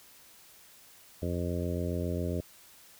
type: harmonic tone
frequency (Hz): 87.31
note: F2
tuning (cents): 0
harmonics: 1 / 2 / 3 / 4 / 5 / 6 / 7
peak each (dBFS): -33 / -36 / -38 / -39 / -40 / -41 / -41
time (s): 1.22-2.41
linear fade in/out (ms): 5
effects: white hiss -56 dBFS RMS until 2.99 s